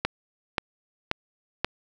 click train, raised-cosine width 0.3 ms, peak -7 dBFS, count 4, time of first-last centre 0.05-1.646 s, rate 1.88 Hz, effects none

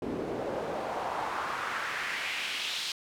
pink noise with band-pass filter sweep, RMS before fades -34 dBFS, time 0.02-2.92 s, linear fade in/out 2 ms, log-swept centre 340 to 3900 Hz, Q 2.1, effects none

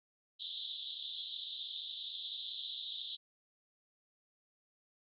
pink band-pass noise, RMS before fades -44 dBFS, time 0.39-3.17 s, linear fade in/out 20 ms, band 3300 to 3900 Hz, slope 96 dB/octave, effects none

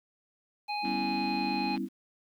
harmonic tone, 830.6 Hz, G#5, in tune, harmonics 1 / 3 / 5, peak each -32 / -37 / -39 dBFS, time 0.68-1.77 s, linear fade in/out 20 ms
sine chord, C# half-diminished seventh, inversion second, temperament equal, 196 / 246.9 / 277.2 / 329.6 Hz, G3 / B3 / C#4 / E4, 0 / 0 / 0 / 0 cents, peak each -36 dBFS, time 0.82-1.89 s, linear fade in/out 50 ms
click train, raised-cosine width 0.3 ms, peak -31 dBFS, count 139, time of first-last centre 0.85-1.776 s, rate 149 Hz
effects 10-bit

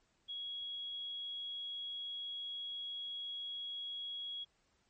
sine tone, 3322 Hz, G#7, in tune, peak -40 dBFS, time 0.28-4.45 s, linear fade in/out 20 ms, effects pink hiss -75 dBFS RMS until 4.89 s + MP3 32 kbps

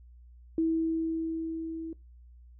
sine tone with level ramp, 325 Hz, E4, 24 cents flat, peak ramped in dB -23 to -35 dBFS, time 0.58-1.93 s, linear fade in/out 2 ms, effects noise-tail reverb RT60 0.2 s tail -21 dB re dry + added 60 Hz sine -50 dBFS peak until 2.59 s

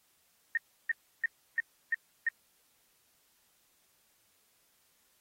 sine tone bursts, 1843 Hz, A#6, 20 cents flat, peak -25 dBFS, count 6, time 0.55-2.288 s, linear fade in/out 2 ms, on 23 ms, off 320 ms, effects white hiss -70 dBFS RMS until 5.2 s + AAC 48 kbps

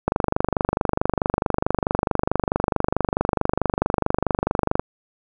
click train, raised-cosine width 1 ms, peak -4 dBFS, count 117, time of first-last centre 0.08-4.795 s, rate 24.6 Hz, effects none

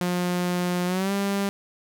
sawtooth tone with pitch glide, 178.1 to 198.76 Hz, F3 to G3, +34 to +24 cents, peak -19 dBFS, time 0.01-1.49 s, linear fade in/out 0 ms, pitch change +190 cents, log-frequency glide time 0.86-1.12 s, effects none

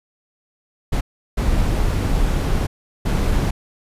brown noise bursts at uneven times, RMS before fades -18 dBFS, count 3, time 0.92-1.01 / 1.37-2.67 / 3.05-3.51 s, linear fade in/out 10 ms, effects resampled to 32000 Hz

